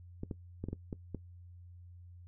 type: clicks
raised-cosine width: 3 ms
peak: -25 dBFS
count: 7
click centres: 0.234 / 0.312 / 0.64 / 0.686 / 0.73 / 0.928 / 1.147 s
effects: noise-tail reverb RT60 0.1 s tail -18 dB re dry + added 88 Hz sine -50 dBFS peak until 2.27 s